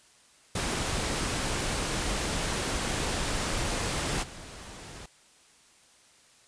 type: noise with level steps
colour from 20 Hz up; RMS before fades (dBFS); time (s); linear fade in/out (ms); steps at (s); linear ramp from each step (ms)
pink; -30 / -44; 0.55-5.06; 5; 4.22; 20
effects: white hiss -59 dBFS RMS until 6.47 s + resampled to 22050 Hz